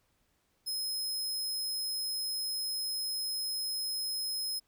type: tone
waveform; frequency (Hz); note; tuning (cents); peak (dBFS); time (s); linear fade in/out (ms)
sawtooth; 5130; E8; -48; -30; 0.66-4.6; 20
effects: pink hiss -74 dBFS RMS until 4.67 s